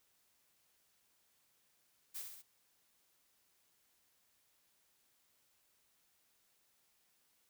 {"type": "noise with echo", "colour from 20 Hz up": "blue", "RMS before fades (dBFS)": -44, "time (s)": [2.14, 2.23], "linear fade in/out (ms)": 20, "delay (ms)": 65, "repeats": 3, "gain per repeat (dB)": -4, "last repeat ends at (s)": 2.425, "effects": ["white hiss -75 dBFS RMS until 7.49 s"]}